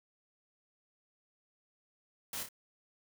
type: noise with echo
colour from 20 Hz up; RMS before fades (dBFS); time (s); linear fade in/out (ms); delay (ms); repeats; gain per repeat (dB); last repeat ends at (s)
white; -40; 2.33-2.43; 2; 29; 2; -6; 2.488
effects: none